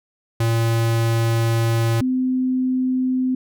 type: tone pair in turn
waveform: square / sine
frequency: 114.7 / 256.5 Hz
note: A#2 / C4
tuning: -28 / -34 cents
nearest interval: octave + major second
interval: 1394 cents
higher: second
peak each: -17 dBFS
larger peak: neither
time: 0.4-2.01 / 2.01-3.35 s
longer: first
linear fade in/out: 5 ms
effects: none